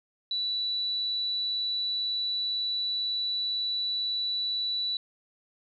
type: tone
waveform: sine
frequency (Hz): 3951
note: B7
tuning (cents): 0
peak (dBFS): -27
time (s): 0.31-4.97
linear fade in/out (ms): 2
effects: none